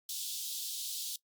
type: high-pass noise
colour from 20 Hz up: pink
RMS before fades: -39 dBFS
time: 0.09-1.16 s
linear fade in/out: 2 ms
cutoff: 3300 Hz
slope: 48 dB/octave
effects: noise-tail reverb RT60 0.1 s tail -21 dB re dry + Opus 48 kbps